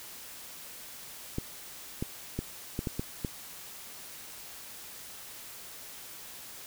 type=clicks; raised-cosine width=3 ms; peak=-18 dBFS; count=7; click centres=1.384 / 2.025 / 2.39 / 2.791 / 2.872 / 2.995 / 3.248 s; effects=white hiss -46 dBFS RMS until 6.66 s